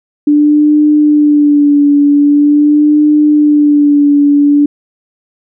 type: tone with vibrato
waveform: sine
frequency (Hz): 293.7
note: D4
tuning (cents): 0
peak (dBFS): -4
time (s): 0.27-4.66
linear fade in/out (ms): 5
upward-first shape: sine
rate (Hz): 0.44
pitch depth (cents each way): 36
effects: none